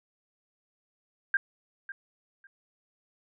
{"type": "tone with echo", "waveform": "sine", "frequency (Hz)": 1596, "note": "G6", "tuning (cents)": 31, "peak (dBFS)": -21, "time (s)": [1.34, 1.37], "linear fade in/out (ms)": 2, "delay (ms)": 550, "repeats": 2, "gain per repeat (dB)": -15, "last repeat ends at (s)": 2.47, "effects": []}